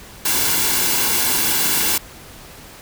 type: noise with comb filter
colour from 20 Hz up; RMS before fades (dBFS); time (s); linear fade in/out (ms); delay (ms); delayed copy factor
white; -18; 0.25-1.98; 5; 1.6; -0.55
effects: pink hiss -40 dBFS RMS until 2.81 s